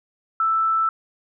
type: tone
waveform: sine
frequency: 1322 Hz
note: E6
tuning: 5 cents sharp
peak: -17 dBFS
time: 0.4-0.89 s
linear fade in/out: 2 ms
effects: none